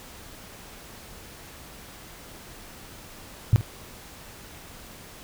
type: tone with echo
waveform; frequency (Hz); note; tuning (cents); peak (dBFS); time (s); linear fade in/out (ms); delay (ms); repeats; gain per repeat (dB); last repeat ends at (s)
sine; 110; A2; 0; -12; 3.53-3.56; 0; 50; 1; -14; 3.61
effects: pink hiss -45 dBFS RMS until 5.23 s